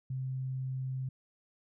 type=tone; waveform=sine; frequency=130.81 Hz; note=C3; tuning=in tune; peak=-33 dBFS; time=0.1-1.09 s; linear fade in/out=5 ms; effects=none